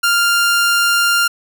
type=tone; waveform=sawtooth; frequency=1396.9 Hz; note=F6; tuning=in tune; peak=-8 dBFS; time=0.03-1.28 s; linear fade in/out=10 ms; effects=none